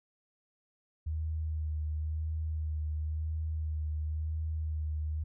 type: tone with vibrato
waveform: sine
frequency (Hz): 77.78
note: D#2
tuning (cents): 0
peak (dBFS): -31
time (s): 1.06-5.24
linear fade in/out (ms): 10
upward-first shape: sine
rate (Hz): 0.96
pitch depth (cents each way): 25
effects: none